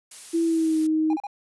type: noise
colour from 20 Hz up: blue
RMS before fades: -39 dBFS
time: 0.11-0.87 s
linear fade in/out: 5 ms
type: tone with pitch glide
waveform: sine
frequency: 332.2 to 313.7 Hz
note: E4 to D#4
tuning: +13 to +14 cents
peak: -19 dBFS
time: 0.33-1.17 s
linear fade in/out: 20 ms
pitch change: -99 cents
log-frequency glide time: 0.43-0.8 s
type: tone bursts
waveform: triangle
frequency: 813 Hz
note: G#5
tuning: 37 cents flat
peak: -27 dBFS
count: 3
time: 1.1-1.269 s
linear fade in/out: 2 ms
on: 33 ms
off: 35 ms
effects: resampled to 24000 Hz